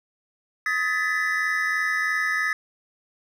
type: tone cluster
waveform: triangle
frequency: 1263 / 1730 / 1813 / 1996 Hz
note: D#6 / A6 / A#6 / B6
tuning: +26 / -30 / -49 / +18 cents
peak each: -28 / -23 / -30 / -25 dBFS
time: 0.66-2.53 s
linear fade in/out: 2 ms
effects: none